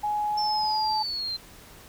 sine tone with pitch glide, 838 to 861.6 Hz, G#5 to A5, +15 to -37 cents, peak -24 dBFS, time 0.03-1.03 s, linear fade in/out 10 ms, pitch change +48 cents, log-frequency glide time 0.27-0.82 s
sine linear sweep, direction down, 5400 to 4100 Hz, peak -28 dBFS, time 0.37-1.37 s, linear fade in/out 10 ms
effects pink hiss -49 dBFS RMS until 1.88 s

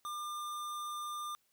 square tone, 1199 Hz, D6, 36 cents sharp, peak -39 dBFS, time 0.05-1.35 s, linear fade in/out 0 ms, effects white hiss -75 dBFS RMS until 1.52 s

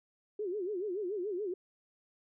sine tone with vibrato, 388.1 Hz, G4, 17 cents flat, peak -33 dBFS, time 0.39-1.54 s, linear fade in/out 5 ms, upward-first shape sine, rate 7 Hz, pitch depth 190 cents each way, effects none

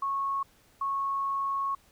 sine tone pair in turn, 1100 / 1100 Hz, C#6 / C#6, -14 / -14 cents, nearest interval unison, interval 0 cents, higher neither, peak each -27 dBFS, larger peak neither, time 0.02-0.43 / 0.81-1.75 s, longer second, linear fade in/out 5 ms, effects pink hiss -62 dBFS RMS until 1.91 s

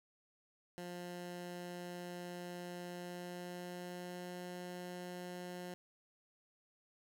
15% pulse tone with pitch glide, 176.7 to 178.75 Hz, F3 to F3, +21 to +41 cents, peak -38 dBFS, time 0.78-5.74 s, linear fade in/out 0 ms, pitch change +20 cents, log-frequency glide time 2.92-4.37 s, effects none

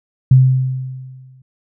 sine tone with exponential decay, 130 Hz, C3, 11 cents flat, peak -3 dBFS, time 0.31-1.42 s, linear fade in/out 5 ms, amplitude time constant 240 ms, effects none

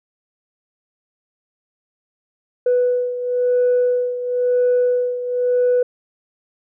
sine beating tone pair, 493.9 / 494.88 Hz, B4 / B4, 0 / +3 cents, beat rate 0.98 Hz, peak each -15 / -20 dBFS, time 2.66-5.83 s, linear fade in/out 5 ms, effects tanh soft clip ceiling -10 dBFS

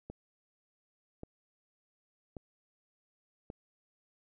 click train, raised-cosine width 2 ms, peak -29 dBFS, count 4, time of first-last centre 0.1-3.501 s, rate 0.882 Hz, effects none

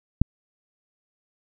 click, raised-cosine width 5 ms, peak -4 dBFS, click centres 0.216 s, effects none

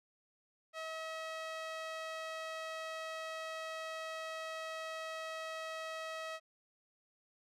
sawtooth tone with band-pass filter, 641 Hz, E5, 49 cents flat, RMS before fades -43 dBFS, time 0.73-6.4 s, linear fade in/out 50 ms, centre 1900 Hz, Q 0.56, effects none

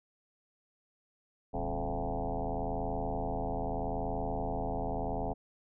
sine tone with frequency modulation, 349.2 Hz, F4, in tune, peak -31 dBFS, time 1.53-5.34 s, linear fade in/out 20 ms, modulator 80.8 Hz, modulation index 5.8, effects none

